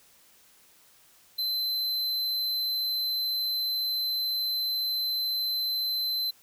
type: tone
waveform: square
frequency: 4067 Hz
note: C8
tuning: 50 cents flat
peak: -27 dBFS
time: 1.38-6.31 s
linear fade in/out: 10 ms
effects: white hiss -59 dBFS RMS until 6.42 s